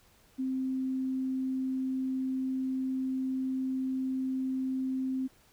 sine tone, 261.6 Hz, C4, in tune, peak -29 dBFS, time 0.38-5.28 s, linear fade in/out 20 ms, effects pink hiss -63 dBFS RMS until 5.52 s

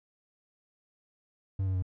triangle tone with pitch steps, 96.3 / 94.21 / 92.16 Hz, G2 / F#2 / F#2, -30 / +32 / -6 cents, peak -25 dBFS, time 1.59-1.824 s, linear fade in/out 5 ms, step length 78 ms, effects none

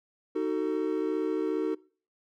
triangle chord, D# diminished, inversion none, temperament just, 311.1 / 373.4 / 448 Hz, D#4 / F#4 / A4, 0 / +16 / +31 cents, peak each -29 dBFS, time 0.35-1.75 s, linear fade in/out 10 ms, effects noise-tail reverb RT60 0.4 s tail -22 dB re dry

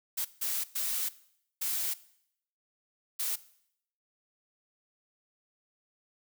blue noise bursts at uneven times, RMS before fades -32 dBFS, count 5, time 0.17-0.25 / 0.41-0.64 / 0.75-1.09 / 1.61-1.94 / 3.19-3.36 s, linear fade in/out 10 ms, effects noise-tail reverb RT60 0.7 s tail -18 dB re dry

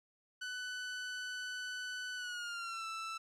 sawtooth tone with pitch glide, 1496 to 1325.1 Hz, F#6 to E6, +19 to +9 cents, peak -36 dBFS, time 0.41-3.18 s, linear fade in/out 10 ms, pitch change -210 cents, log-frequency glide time 2.16-2.86 s, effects low-pass 7000 Hz 12 dB/octave + 13-bit

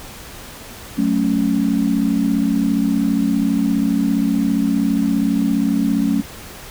sine chord, F# minor, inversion none, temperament equal, 185 / 220 / 277.2 Hz, F#3 / A3 / C#4, 0 / 0 / 0 cents, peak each -21 / -18 / -18 dBFS, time 0.97-6.22 s, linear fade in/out 20 ms, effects pink hiss -36 dBFS RMS until 6.7 s

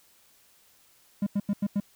triangle tone bursts, 202.2 Hz, G#3, 46 cents flat, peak -21 dBFS, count 5, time 1.22-1.802 s, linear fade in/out 5 ms, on 46 ms, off 88 ms, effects white hiss -61 dBFS RMS until 1.95 s

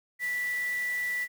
sine tone in noise, 1966 Hz, B6, 8 cents flat, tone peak -28 dBFS, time 0.19-1.28 s, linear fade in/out 50 ms, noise white, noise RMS -45 dBFS, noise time 0.19-1.28 s, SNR +14 dB, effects none

